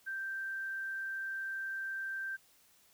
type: tone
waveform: sine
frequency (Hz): 1568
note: G6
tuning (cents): 0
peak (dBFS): -36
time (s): 0.06-2.37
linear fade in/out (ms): 20
effects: white hiss -66 dBFS RMS until 2.93 s